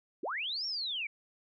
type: linear two-way sweep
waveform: sine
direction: up then down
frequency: 256.3 to 5588 to 2211 Hz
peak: -33 dBFS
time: 0.23-1.07 s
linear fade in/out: 5 ms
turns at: 0.66 s
effects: none